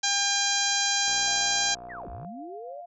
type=harmonic tone; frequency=802 Hz; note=G5; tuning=39 cents sharp; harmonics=1 / 2 / 3 / 4 / 5 / 6 / 7 / 8 / 9; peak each=-32 / -31 / -35 / -32 / -30 / -32 / -32 / -30 / -33 dBFS; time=0.03-1.75 s; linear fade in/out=10 ms
type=click train; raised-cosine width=1 ms; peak=-31 dBFS; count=72; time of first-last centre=1.08-2.248 s; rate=60.8 Hz
type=tone with tremolo; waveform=sine; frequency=698.5 Hz; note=F5; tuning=in tune; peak=-39 dBFS; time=1.27-2.86 s; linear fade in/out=10 ms; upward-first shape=sine; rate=7.2 Hz; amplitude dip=30%
type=linear two-way sweep; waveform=sine; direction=down then up; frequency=2083 to 41.38 to 615 Hz; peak=-38 dBFS; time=1.89-2.82 s; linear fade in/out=20 ms; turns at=2.09 s
effects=none